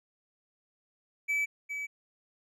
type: tone pair in turn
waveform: triangle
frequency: 2302 / 2289 Hz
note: D7 / D7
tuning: -35 / -45 cents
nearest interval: unison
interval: 10 cents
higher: first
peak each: -25 / -32 dBFS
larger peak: first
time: 1.28-1.46 / 1.69-1.87 s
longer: neither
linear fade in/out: 20 ms
effects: none